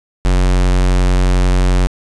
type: tone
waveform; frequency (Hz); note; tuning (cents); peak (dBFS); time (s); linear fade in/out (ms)
square; 45.65; F#1; -23; -10; 0.25-1.87; 0
effects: resampled to 22050 Hz + 8-bit